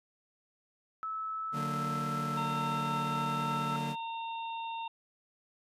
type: tone with pitch glide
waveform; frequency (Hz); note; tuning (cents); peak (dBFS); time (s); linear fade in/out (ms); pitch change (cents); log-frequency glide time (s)
sine; 1303 to 1326.5; E6 to E6; -20 to +10; -34; 1.03-3.76; 0; +30; 1.33-2.03
type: chord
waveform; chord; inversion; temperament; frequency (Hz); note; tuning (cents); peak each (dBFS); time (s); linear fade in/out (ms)
40% pulse; D augmented; none; just; 146.83 / 183.54 / 229.4; D3 / F#3 / A#3; 0 / -14 / -28; -36 / -42 / -38; 1.52-3.96; 50
type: harmonic tone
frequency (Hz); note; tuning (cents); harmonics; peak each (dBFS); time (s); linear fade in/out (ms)
914; A#5; -34; 1 / 3 / 4; -36 / -46 / -48; 2.37-4.88; 5
effects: resampled to 32000 Hz